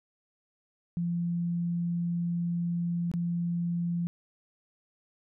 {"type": "tone with dropouts", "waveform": "sine", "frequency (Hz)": 172, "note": "F3", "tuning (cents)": -26, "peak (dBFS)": -27, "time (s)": [0.97, 4.07], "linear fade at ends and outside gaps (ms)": 0, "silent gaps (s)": [3.115, 3.138], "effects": []}